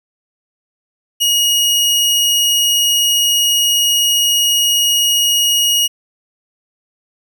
sawtooth tone, 2883 Hz, F#7, 46 cents flat, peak -8 dBFS, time 1.2-5.88 s, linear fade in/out 20 ms, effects none

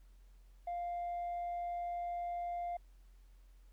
triangle tone with tanh clipping, 699 Hz, F5, 1 cent sharp, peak -37 dBFS, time 0.67-2.77 s, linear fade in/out 5 ms, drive 6 dB, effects added 44 Hz sine -57 dBFS peak until 3.72 s + pink hiss -75 dBFS RMS until 3.72 s

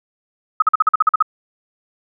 sine tone bursts, 1269 Hz, D#6, 34 cents sharp, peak -8 dBFS, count 10, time 0.6-1.225 s, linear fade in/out 5 ms, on 22 ms, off 45 ms, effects none

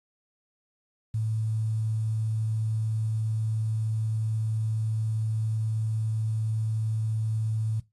sine tone with quantisation, 110 Hz, A2, in tune, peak -25 dBFS, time 1.14-7.8 s, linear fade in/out 5 ms, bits 9, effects noise-tail reverb RT60 0.2 s tail -18 dB re dry + AAC 32 kbps

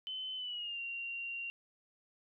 sine tone with pitch glide, 3047 to 2762 Hz, G7 to F7, -50 to -20 cents, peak -38 dBFS, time 0.07-1.5 s, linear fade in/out 0 ms, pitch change -170 cents, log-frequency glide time 0.36-0.8 s, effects none

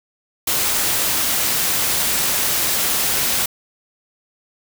white noise, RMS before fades -19 dBFS, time 0.47-3.46 s, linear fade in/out 5 ms, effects none

